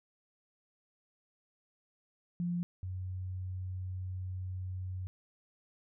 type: tone pair in turn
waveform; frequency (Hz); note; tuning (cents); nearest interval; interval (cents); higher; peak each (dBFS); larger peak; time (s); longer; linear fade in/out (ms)
sine; 174.61 / 92.5; F3 / F#2; 0 / 0; major seventh; 1100; first; -31 / -36; first; 2.4-2.63 / 2.83-5.07; second; 0
effects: none